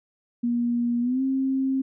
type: tone with pitch glide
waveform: sine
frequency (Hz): 238.6 to 266.3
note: A#3 to C4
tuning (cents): +41 to +31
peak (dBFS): -21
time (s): 0.43-1.82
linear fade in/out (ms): 10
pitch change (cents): +190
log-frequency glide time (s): 1.01-1.22
effects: none